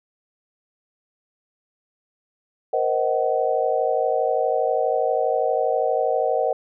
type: chord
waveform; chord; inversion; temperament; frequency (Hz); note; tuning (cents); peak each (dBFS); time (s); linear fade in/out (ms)
sine; C half-diminished seventh; third; just; 470.9 / 523.3 / 627.9 / 753.5; Bb4 / C5 / Eb5 / Gb5; +18 / 0 / +16 / +31; -24; 2.73-6.53; 5
effects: none